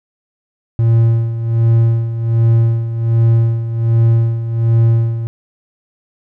triangle tone with tremolo, 114.9 Hz, A#2, 25 cents flat, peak -5 dBFS, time 0.79-5.27 s, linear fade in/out 0 ms, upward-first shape sine, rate 1.3 Hz, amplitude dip 70%, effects none

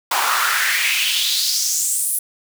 pink noise with high-pass filter sweep, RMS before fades -19 dBFS, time 0.11-2.19 s, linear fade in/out 5 ms, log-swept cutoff 890 to 11000 Hz, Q 3.8, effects none

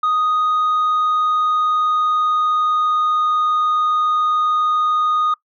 sine tone with pitch glide, 1244.5 to 1236.6 Hz, D#6 to D#6, 0 to -11 cents, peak -12 dBFS, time 0.03-5.34 s, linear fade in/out 5 ms, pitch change -11 cents, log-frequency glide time 0.5-3.45 s, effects noise-tail reverb RT60 0.1 s tail -21 dB re dry + tanh soft clip ceiling -13 dBFS

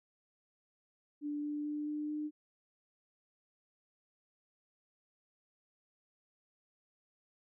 sine tone with pitch steps, 293.7 / 295.6 / 297.5 / 299.4 / 301.3 Hz, D4 / D4 / D4 / D4 / D4, 0 / +11 / +22 / +33 / +44 cents, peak -35 dBFS, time 1.21-2.31 s, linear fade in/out 50 ms, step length 220 ms, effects none

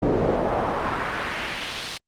brown noise with band-pass filter sweep, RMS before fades -25 dBFS, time 0.02-1.98 s, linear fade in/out 10 ms, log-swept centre 390 to 4800 Hz, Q 1.4, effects Opus 48 kbps

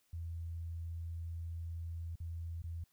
sine tone with dropouts, 83.5 Hz, E2, 23 cents sharp, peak -39 dBFS, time 0.13-2.84 s, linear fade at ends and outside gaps 5 ms, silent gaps 2.157-2.201 / 2.621-2.639 s, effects white hiss -75 dBFS RMS until 2.92 s

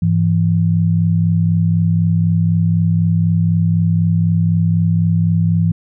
sine tone pair together, 102.61 / 166.6 Hz, G#2 / E3, -20 / +19 cents, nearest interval minor sixth, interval 839 cents, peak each -15 / -13 dBFS, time 0.02-5.72 s, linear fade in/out 5 ms, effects none

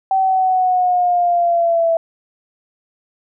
sine linear sweep, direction down, 770 to 659.3 Hz, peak -12 dBFS, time 0.11-1.97 s, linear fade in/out 2 ms, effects none

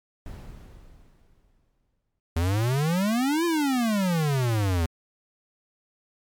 brown noise with exponential decay, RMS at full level -37 dBFS, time 0.26-2.2 s, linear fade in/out 1 ms, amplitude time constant 420 ms
square exponential two-way sweep, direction up then down, 79.8 to 349.2 to 79.8 Hz, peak -22 dBFS, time 2.36-4.86 s, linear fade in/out 5 ms, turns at 3.45 s
effects MP3 96 kbps

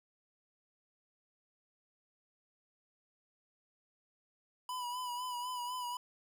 square tone with vibrato, 987.8 Hz, B5, in tune, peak -38 dBFS, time 4.69-5.97 s, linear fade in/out 2 ms, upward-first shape sine, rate 4 Hz, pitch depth 42 cents each way, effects 12-bit

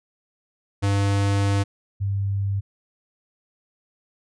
square / sine tone pair in turn, 99.8 / 99.05 Hz, G2 / G2, +32 / +18 cents, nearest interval unison, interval 14 cents, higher first, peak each -19 / -21 dBFS, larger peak first, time 0.82-1.64 / 2-2.61 s, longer first, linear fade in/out 20 ms, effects resampled to 22050 Hz

